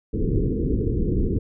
pink low-pass noise, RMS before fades -22 dBFS, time 0.13-1.39 s, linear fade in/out 10 ms, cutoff 470 Hz, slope 96 dB/octave, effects none

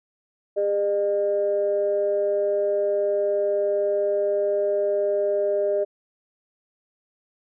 sine tone pair together, 404.5 / 606 Hz, G#4 / D#5, -46 / -46 cents, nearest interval perfect fifth, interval 700 cents, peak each -23 / -21 dBFS, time 0.56-5.85 s, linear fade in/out 20 ms, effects tanh soft clip ceiling -12 dBFS

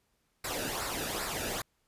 pink noise with flanger, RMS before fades -35 dBFS, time 0.44-1.62 s, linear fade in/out 5 ms, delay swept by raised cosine 0.31 to 0.97 ms, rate 2.5 Hz, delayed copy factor -0.65, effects pink hiss -75 dBFS RMS until 1.87 s + resampled to 32000 Hz

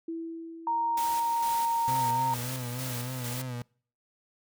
sine tone with exponential decay, 329.6 Hz, E4, in tune, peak -31 dBFS, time 0.08-2.11 s, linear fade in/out 5 ms, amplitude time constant 440 ms
sine tone with pitch glide, 931 to 923 Hz, A#5 to A#5, -2 to -17 cents, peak -25 dBFS, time 0.67-2.34 s, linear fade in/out 2 ms, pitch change -15 cents, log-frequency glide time 1.17-2.14 s
white noise with tremolo, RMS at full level -38 dBFS, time 0.97-3.42 s, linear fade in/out 5 ms, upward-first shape square, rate 2.2 Hz, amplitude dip 45%
35% pulse tone with vibrato, 125.1 Hz, B2, 23 cents sharp, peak -32 dBFS, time 1.88-3.62 s, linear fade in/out 0 ms, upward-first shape sine, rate 3.4 Hz, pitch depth 66 cents each way
effects noise-tail reverb RT60 0.5 s tail -26 dB re dry

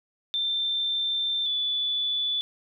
sine tone pair in turn, 3567 / 3467 Hz, A7 / A7, +23 / -26 cents, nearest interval unison, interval 49 cents, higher first, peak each -24 dBFS, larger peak neither, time 0.34-1.46 / 1.46-2.41 s, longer first, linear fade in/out 0 ms, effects none

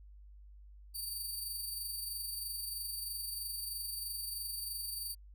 10% pulse tone with amplitude modulation, 4616 Hz, D8, 31 cents flat, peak -30 dBFS, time 0.94-5.15 s, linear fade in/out 20 ms, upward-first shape sine, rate 23.1 Hz, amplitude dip 40%, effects added 50 Hz sine -52 dBFS peak until 5.34 s

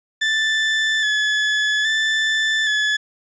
30% pulse tone with vibrato, 1737 Hz, A6, 23 cents flat, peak -14 dBFS, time 0.21-2.97 s, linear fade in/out 10 ms, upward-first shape square, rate 0.61 Hz, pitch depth 25 cents each way, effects resampled to 16000 Hz + 9-bit

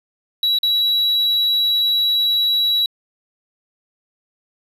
triangle tone with dropouts, 3903 Hz, B7, 21 cents flat, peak -13 dBFS, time 0.43-2.86 s, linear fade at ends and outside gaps 2 ms, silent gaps 0.587-0.631 s, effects resampled to 32000 Hz

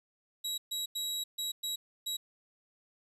sawtooth tone bursts at uneven times, 3866 Hz, B7, 38 cents flat, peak -30 dBFS, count 6, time 0.44-0.58 / 0.71-0.86 / 0.95-1.24 / 1.38-1.52 / 1.63-1.76 / 2.06-2.17 s, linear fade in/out 10 ms, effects resampled to 32000 Hz + 11-bit

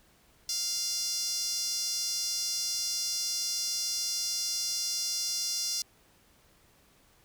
sawtooth tone with high-pass filter, 698.5 Hz, F5, in tune, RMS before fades -32 dBFS, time 0.49-5.82 s, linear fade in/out 2 ms, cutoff 5300 Hz, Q 5.1, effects pink hiss -63 dBFS RMS until 7.24 s

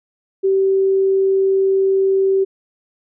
sine tone, 386.2 Hz, G4, 26 cents flat, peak -12 dBFS, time 0.43-2.45 s, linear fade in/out 20 ms, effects none

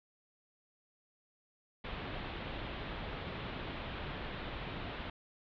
pink low-pass noise, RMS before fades -42 dBFS, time 1.84-5.1 s, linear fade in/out 5 ms, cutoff 3800 Hz, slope 48 dB/octave, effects none

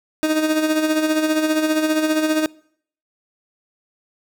30% pulse tone with tremolo, 311.1 Hz, D#4, in tune, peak -12 dBFS, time 0.23-2.46 s, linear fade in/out 0 ms, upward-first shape sine, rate 15 Hz, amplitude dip 55%, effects noise-tail reverb RT60 0.6 s tail -24 dB re dry

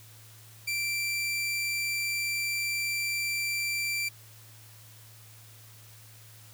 sawtooth tone, 2349 Hz, D7, in tune, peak -25 dBFS, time 0.67-4.09 s, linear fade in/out 10 ms, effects added 110 Hz sine -52 dBFS peak until 6.53 s + white hiss -54 dBFS RMS until 6.53 s

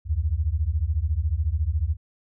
sine beating tone pair, 70.9 / 84.9 Hz, C#2 / F2, +40 / -48 cents, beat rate 14 Hz, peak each -24 / -24 dBFS, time 0.05-1.97 s, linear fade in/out 50 ms, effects none

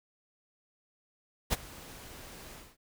pink noise with ADSR envelope, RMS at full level -27 dBFS, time 1.5-2.77 s, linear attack 29 ms, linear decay 26 ms, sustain -21 dB, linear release 220 ms, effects none

